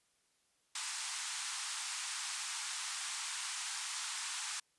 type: band-pass noise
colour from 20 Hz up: white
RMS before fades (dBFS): -41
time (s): 0.75-4.6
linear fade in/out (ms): 5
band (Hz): 840 to 9500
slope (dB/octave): 48
effects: white hiss -75 dBFS RMS until 4.78 s + resampled to 24000 Hz